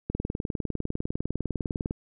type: click train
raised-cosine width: 3 ms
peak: -16 dBFS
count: 37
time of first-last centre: 0.1-1.909 s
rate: 19.9 Hz
effects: none